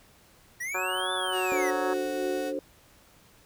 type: linear two-way sweep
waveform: square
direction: up then down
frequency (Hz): 1864.7 to 3555 to 1864.7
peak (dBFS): -32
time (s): 0.6-1.71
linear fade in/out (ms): 10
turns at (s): 1.13
type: harmonic tone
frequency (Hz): 185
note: F#3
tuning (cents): 0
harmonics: 2 / 3 / 4 / 5 / 6 / 7 / 8 / 9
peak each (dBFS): -37 / -37 / -37 / -37 / -37 / -37 / -37 / -37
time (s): 0.74-1.94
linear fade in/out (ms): 10
type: tone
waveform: 35% pulse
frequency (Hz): 370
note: F#4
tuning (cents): 0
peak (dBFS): -30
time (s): 1.31-2.53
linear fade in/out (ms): 50
type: chord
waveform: sine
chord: D dominant seventh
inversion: none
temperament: just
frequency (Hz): 293.7 / 367.1 / 440.5 / 528.6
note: D4 / F#4 / A4 / C5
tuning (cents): 0 / -14 / +2 / +18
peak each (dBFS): -34 / -37 / -38 / -32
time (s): 1.52-2.59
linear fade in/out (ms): 0
effects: pink hiss -58 dBFS RMS until 3.45 s